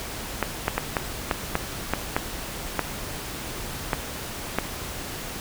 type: clicks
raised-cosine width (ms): 0.5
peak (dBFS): -6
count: 11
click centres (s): 0.427 / 0.681 / 0.78 / 0.968 / 1.312 / 1.554 / 1.936 / 2.165 / 2.793 / 3.932 / 4.586
effects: pink hiss -34 dBFS RMS until 5.4 s